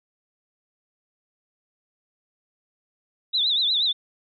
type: tone with vibrato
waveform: sine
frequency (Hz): 3729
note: A#7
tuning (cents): 0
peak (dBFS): -19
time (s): 3.33-3.93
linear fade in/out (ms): 20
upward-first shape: triangle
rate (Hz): 8.3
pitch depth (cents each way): 170
effects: none